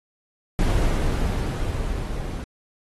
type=noise with level ramp; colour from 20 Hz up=brown; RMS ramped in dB=-19 to -30 dBFS; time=0.59-2.44 s; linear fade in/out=0 ms; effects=AAC 32 kbps